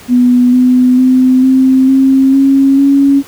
sine tone with pitch steps, 246.9 / 251.8 / 256.8 / 261.9 / 267.1 / 272.4 / 277.8 Hz, B3 / B3 / C4 / C4 / C4 / C#4 / C#4, 0 / +34 / -32 / +2 / +36 / -30 / +4 cents, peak -4 dBFS, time 0.08-3.23 s, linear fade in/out 50 ms, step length 450 ms, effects pink hiss -35 dBFS RMS until 3.27 s + high-pass 60 Hz 12 dB/octave

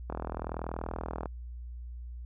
click train, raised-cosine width 1 ms, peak -21 dBFS, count 48, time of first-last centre 0.1-1.258 s, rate 40.6 Hz, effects added 60 Hz sine -39 dBFS peak until 2.25 s

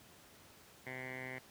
10% pulse tone with low-pass filter, 128.8 Hz, C3, 27 cents flat, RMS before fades -45 dBFS, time 0.86-1.39 s, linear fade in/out 10 ms, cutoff 2100 Hz, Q 7.9, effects pink hiss -60 dBFS RMS until 1.5 s + high-pass 80 Hz 12 dB/octave

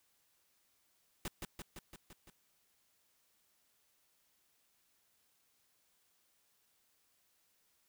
pink noise with echo, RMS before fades -40 dBFS, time 1.25-1.28 s, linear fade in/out 2 ms, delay 170 ms, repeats 6, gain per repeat -3 dB, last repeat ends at 2.3 s, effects white hiss -75 dBFS RMS until 7.88 s

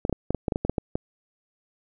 clicks, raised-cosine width 2 ms, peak -11 dBFS, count 12, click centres 0.051 / 0.096 / 0.127 / 0.306 / 0.347 / 0.482 / 0.522 / 0.559 / 0.65 / 0.696 / 0.782 / 0.955 s, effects none

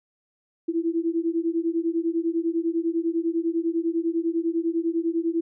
sine beating tone pair, 327.3 / 337.3 Hz, E4 / E4, -12 / +40 cents, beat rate 10 Hz, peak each -25 dBFS, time 0.68-5.41 s, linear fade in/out 10 ms, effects none

